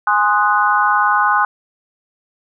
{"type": "chord", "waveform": "sine", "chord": "Ab dominant seventh", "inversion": "none", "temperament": "equal", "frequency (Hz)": [830.6, 1046.5, 1244.5, 1480], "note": ["Ab5", "C6", "Eb6", "Gb6"], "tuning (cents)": [0, 0, 0, 0], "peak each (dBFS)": -17, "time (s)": [0.07, 1.45], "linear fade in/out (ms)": 2, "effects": []}